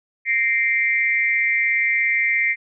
sine tone with amplitude modulation, 2093 Hz, C7, in tune, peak -12 dBFS, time 0.25-2.56 s, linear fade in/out 50 ms, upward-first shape sine, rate 237 Hz, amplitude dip 100%, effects none

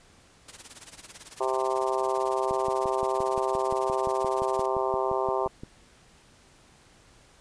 white noise with tremolo, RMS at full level -42 dBFS, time 0.48-4.66 s, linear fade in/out 5 ms, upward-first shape sine, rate 18 Hz, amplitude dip 90%
harmonic tone, 130.81 Hz, C3, in tune, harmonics 3 / 4 / 5 / 6 / 7 / 8 / 9, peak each -29 / -33 / -31 / -34 / -32 / -33 / -38 dBFS, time 1.4-5.48 s, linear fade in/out 10 ms
click train, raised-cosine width 3 ms, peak -25 dBFS, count 19, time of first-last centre 2.51-5.635 s, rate 5.76 Hz
effects pink hiss -57 dBFS RMS until 7.4 s + resampled to 22050 Hz

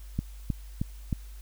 click train, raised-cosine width 5 ms, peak -15 dBFS, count 4, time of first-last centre 0.19-1.127 s, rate 3.2 Hz, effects added 50 Hz sine -41 dBFS peak until 1.41 s + white hiss -57 dBFS RMS until 1.41 s

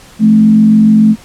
sine tone with frequency modulation, 216.3 Hz, A3, 29 cents flat, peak -3 dBFS, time 0.19-1.16 s, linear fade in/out 50 ms, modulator 47.1 Hz, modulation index 0.45, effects pink hiss -38 dBFS RMS until 1.24 s + low-pass 11000 Hz 12 dB/octave

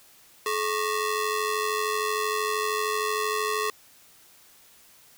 sawtooth ring-modulated tone, 763 Hz, G5, 47 cents flat, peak -18 dBFS, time 0.46-3.7 s, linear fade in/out 2 ms, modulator 335 Hz, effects white hiss -55 dBFS RMS until 5.17 s

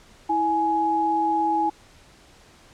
sine tone pair together, 326.6 / 837 Hz, E4 / G#5, -16 / +13 cents, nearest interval octave + major third, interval 1629 cents, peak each -26 / -20 dBFS, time 0.29-1.7 s, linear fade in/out 10 ms, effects pink hiss -52 dBFS RMS until 2.73 s + low-pass 8000 Hz 12 dB/octave

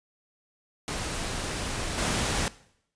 pink noise with level steps, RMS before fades -32 / -27 dBFS, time 0.88-2.48 s, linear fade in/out 0 ms, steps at 1.97 s, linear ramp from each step 20 ms, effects noise-tail reverb RT60 0.7 s tail -19 dB re dry + resampled to 22050 Hz

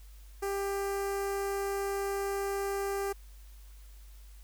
sawtooth tone with notch filter, 396.3 Hz, G4, 19 cents sharp, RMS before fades -33 dBFS, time 0.42-3.13 s, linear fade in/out 10 ms, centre 3500 Hz, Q 0.86, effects added 50 Hz sine -48 dBFS peak until 4.43 s + white hiss -62 dBFS RMS until 4.43 s

